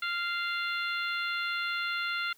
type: harmonic tone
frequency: 695 Hz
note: F5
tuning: 9 cents flat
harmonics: 2 / 3 / 4 / 5 / 6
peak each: -32 / -36 / -38 / -40 / -42 dBFS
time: 0.02-2.33 s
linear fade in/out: 5 ms
effects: white hiss -62 dBFS RMS until 2.37 s

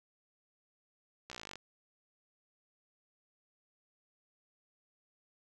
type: slowing click train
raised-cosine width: 0.2 ms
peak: -27 dBFS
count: 15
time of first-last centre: 1.3-1.556 s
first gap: 15 ms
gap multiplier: 1.03
effects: none

